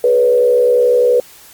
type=tone with frequency modulation; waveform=sine; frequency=490 Hz; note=B4; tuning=14 cents flat; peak=-8 dBFS; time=0.04-1.2 s; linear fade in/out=2 ms; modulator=68.4 Hz; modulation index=0.63; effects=white hiss -41 dBFS RMS until 1.53 s + Opus 32 kbps